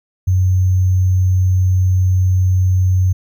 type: tone with sample-and-hold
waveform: sine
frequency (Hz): 92.5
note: F#2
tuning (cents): 0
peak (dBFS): -10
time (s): 0.27-3.13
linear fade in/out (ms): 10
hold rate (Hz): 6300
effects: none